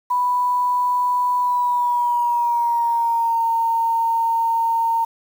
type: tone with pitch glide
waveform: sine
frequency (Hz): 987.8 to 916.3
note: B5 to A#5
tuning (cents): 0 to -30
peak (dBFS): -16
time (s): 0.1-5.05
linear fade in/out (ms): 10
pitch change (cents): -130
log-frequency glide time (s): 1.39-3.45
effects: 7-bit